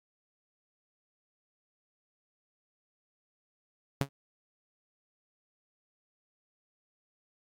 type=tone with exponential decay; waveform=sawtooth; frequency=138.59 Hz; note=C#3; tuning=in tune; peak=-19 dBFS; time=4.01-4.09 s; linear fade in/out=0 ms; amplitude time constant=16 ms; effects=AAC 64 kbps